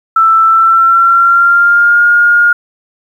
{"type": "tone with pitch glide", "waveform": "sine", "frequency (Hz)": [1327, 1422.2], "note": ["E6", "F6"], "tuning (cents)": [11, 31], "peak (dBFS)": -4, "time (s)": [0.16, 2.53], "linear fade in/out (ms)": 5, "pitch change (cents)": 120, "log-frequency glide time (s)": [0.46, 2.04], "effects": ["7-bit"]}